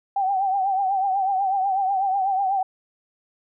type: tone with vibrato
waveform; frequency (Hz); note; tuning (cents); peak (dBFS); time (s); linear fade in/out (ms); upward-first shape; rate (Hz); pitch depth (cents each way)
sine; 775; G5; -20; -19; 0.16-2.63; 5; triangle; 8.1; 83
effects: none